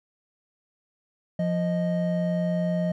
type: tone pair together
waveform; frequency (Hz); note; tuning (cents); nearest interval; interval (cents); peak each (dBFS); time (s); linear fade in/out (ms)
triangle; 174.63 / 622.3; F3 / D#5; 0 / 0; octave + minor seventh; 2200; -22 / -26; 1.39-2.92; 5
effects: none